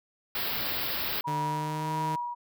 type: band-stop noise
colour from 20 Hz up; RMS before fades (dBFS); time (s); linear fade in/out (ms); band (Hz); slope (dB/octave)
white; -31; 0.35-1.21; 2; 5100 to 13000; 96
type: tone with tremolo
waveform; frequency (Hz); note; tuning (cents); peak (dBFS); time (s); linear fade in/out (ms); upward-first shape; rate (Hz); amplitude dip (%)
sine; 962; B5; -46; -28; 1.24-2.35; 20; sine; 1.5; 50
type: tone with pitch glide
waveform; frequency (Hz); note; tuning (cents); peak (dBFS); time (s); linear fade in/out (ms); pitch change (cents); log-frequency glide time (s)
sawtooth; 150.1 to 155.39; D3 to D#3; +38 to -2; -28; 1.27-2.16; 10; +60; 1.4-1.93
effects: none